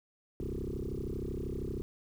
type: tone with frequency modulation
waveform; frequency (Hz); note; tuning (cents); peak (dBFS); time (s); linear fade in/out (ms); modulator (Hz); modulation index
sine; 155.56; D#3; 0; -33; 0.4-1.82; 0; 32.8; 8
effects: tanh soft clip ceiling -29 dBFS + 10-bit